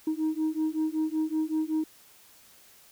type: beating tone pair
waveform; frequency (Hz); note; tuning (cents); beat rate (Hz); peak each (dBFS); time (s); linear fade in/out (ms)
sine; 311.1 / 316.4; D#4 / D#4; 0 / +29; 5.3; -27; 0.07-1.84; 5
effects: tanh soft clip ceiling -22 dBFS + white hiss -56 dBFS RMS until 2.91 s